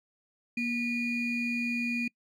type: ring-modulated tone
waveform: triangle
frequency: 1102 Hz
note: C#6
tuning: 11 cents flat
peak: -23 dBFS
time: 0.57-2.08 s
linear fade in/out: 5 ms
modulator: 1340 Hz
effects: noise-tail reverb RT60 0.1 s tail -26 dB re dry